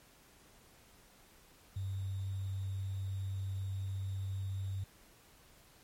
sine tone with sample-and-hold, 96.6 Hz, G2, 25 cents flat, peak -35 dBFS, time 1.76-4.84 s, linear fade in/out 5 ms, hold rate 3675 Hz, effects pink hiss -62 dBFS RMS until 5.83 s + MP3 64 kbps

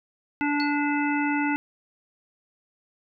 harmonic tone, 290.9 Hz, D4, 16 cents flat, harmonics 1 / 3 / 5 / 7 / 9, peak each -24 / -29 / -31 / -32 / -34 dBFS, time 0.41-1.56 s, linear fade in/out 0 ms
sine tone with exponential decay, 4400 Hz, C#8, 14 cents flat, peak -28 dBFS, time 0.6-0.78 s, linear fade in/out 0 ms, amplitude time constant 37 ms
effects none

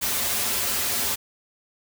white noise with comb filter, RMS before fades -25 dBFS, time 0.01-1.16 s, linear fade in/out 20 ms, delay 6.3 ms, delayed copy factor -1, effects none

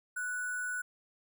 sine tone with sample-and-hold, 1480 Hz, F#6, in tune, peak -33 dBFS, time 0.16-0.82 s, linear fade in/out 10 ms, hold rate 8820 Hz, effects none

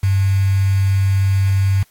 sine tone with quantisation, 97.2 Hz, G2, 14 cents flat, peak -12 dBFS, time 0.03-1.83 s, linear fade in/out 5 ms, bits 5, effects white hiss -56 dBFS RMS until 1.9 s + AAC 64 kbps

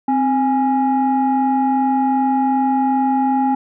sine tone pair together, 261.6 / 827.4 Hz, C4 / G#5, 0 / -7 cents, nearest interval octave + minor sixth, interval 1993 cents, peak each -15 dBFS, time 0.08-3.55 s, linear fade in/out 5 ms, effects tanh soft clip ceiling -9 dBFS

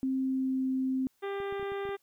sine tone with pitch glide, 263.8 to 261.7 Hz, C4 to C4, +14 to 0 cents, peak -27 dBFS, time 0.03-1.07 s, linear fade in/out 0 ms, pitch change -14 cents, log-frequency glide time 0.17-0.67 s
harmonic tone, 397.3 Hz, G4, 23 cents sharp, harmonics 1 / 2 / 3 / 4 / 5 / 6 / 7 / 8 / 9, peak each -33 / -42 / -44 / -47 / -47 / -54 / -56 / -57 / -56 dBFS, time 1.22-1.97 s, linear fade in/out 20 ms
clicks, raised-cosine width 3 ms, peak -36 dBFS, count 7, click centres 1.402 / 1.525 / 1.597 / 1.628 / 1.72 / 1.853 / 1.891 s
effects white hiss -72 dBFS RMS until 2.02 s

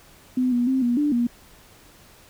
sine tone with pitch steps, 253.5 / 242.2 / 263.1 / 240.5 / 294.4 / 238.9 Hz, B3 / B3 / C4 / B3 / D4 / A#3, +45 / -34 / +10 / -46 / +4 / +43 cents, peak -18 dBFS, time 0.37-1.27 s, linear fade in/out 5 ms, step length 150 ms, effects pink hiss -51 dBFS RMS until 2.29 s

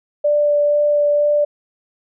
sine tone with vibrato, 587.3 Hz, D5, in tune, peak -12 dBFS, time 0.24-1.45 s, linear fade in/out 10 ms, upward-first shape sine, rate 2.1 Hz, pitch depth 8 cents each way, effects none

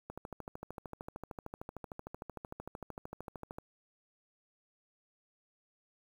click train, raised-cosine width 1 ms, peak -28 dBFS, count 47, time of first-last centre 0.1-3.585 s, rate 13.2 Hz, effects 9-bit

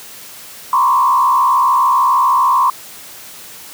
sine tone with frequency modulation, 1046.5 Hz, C6, in tune, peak -9 dBFS, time 0.73-2.7 s, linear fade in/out 2 ms, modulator 66.6 Hz, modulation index 1.2, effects white hiss -35 dBFS RMS until 3.73 s + high-pass 80 Hz 12 dB/octave

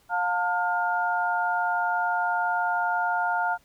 sine tone cluster, 710 / 899 / 1418 Hz, F5 / A5 / F6, +28 / +37 / +26 cents, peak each -27 dBFS, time 0.09-3.58 s, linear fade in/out 50 ms, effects pink hiss -62 dBFS RMS until 3.64 s

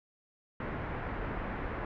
pink low-pass noise, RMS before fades -37 dBFS, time 0.6-1.85 s, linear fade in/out 2 ms, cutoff 2000 Hz, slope 24 dB/octave, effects none

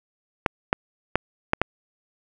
clicks, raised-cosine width 0.5 ms, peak -3 dBFS, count 5, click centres 0.462 / 0.729 / 1.156 / 1.534 / 1.616 s, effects none

